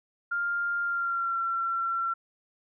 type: tone with pitch glide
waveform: sine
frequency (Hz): 1400 to 1357.8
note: F6 to F6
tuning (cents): +4 to -49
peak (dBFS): -26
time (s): 0.31-2.14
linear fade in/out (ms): 10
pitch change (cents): -53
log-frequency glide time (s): 0.83-1.4
effects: none

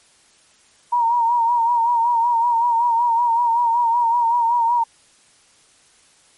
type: tone with vibrato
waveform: sine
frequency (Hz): 940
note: A#5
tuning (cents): +14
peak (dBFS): -14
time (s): 0.92-4.84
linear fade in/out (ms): 10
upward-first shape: sine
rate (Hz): 5.3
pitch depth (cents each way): 55
effects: white hiss -54 dBFS RMS until 6.37 s + MP3 48 kbps

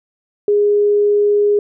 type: tone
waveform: sine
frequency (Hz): 412.4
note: G#4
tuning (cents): -12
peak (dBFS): -10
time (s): 0.48-1.59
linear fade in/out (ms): 2
effects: none

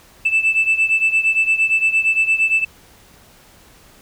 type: beating tone pair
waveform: sine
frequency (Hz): 2637 / 2645.7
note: E7 / E7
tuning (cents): 0 / +6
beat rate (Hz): 8.7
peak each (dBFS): -14 / -17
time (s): 0.25-2.65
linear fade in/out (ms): 10
effects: tanh soft clip ceiling -9 dBFS + pink hiss -48 dBFS RMS until 4.01 s

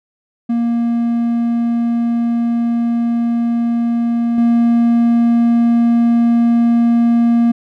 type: tone with level steps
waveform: triangle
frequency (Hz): 234.5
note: A#3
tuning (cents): +11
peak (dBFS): -11 / -7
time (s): 0.49-7.52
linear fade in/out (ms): 10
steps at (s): 4.38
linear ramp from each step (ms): 2
effects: none

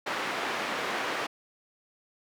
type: band-pass noise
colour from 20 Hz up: white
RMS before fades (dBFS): -32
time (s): 0.06-1.27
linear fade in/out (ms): 10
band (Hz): 270 to 1900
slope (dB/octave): 12
effects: none

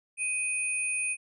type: tone pair together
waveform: sine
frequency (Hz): 2500 / 9295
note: D#7 / D9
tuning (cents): +8 / -19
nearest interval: octave + major seventh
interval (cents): 2273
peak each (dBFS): -29 / -32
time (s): 0.17-1.17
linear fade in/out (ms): 50
effects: none

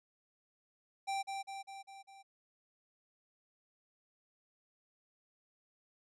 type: tone with echo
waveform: square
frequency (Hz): 784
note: G5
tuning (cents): 0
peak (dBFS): -35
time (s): 1.07-1.23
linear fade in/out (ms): 20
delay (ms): 200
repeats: 5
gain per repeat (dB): -4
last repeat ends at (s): 2.23
effects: resampled to 22050 Hz

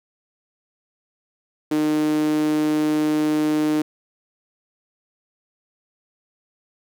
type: tone with high-pass filter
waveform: sawtooth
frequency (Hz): 152.7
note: D#3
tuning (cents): -32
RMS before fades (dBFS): -20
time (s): 1.71-3.82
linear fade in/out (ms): 5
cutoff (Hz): 310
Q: 4.9
effects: none

